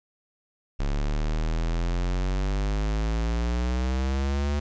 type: exponential sweep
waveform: square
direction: up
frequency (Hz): 34.8 to 73.42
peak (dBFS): -24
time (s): 0.79-4.6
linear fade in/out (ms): 10
effects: resampled to 16000 Hz + 10-bit